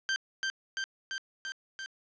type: tone with echo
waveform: sawtooth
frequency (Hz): 1568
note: G6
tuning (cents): 0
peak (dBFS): -24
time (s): 0.09-0.16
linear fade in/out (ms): 0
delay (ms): 340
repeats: 5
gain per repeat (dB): -2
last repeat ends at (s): 1.86
effects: resampled to 16000 Hz + 9-bit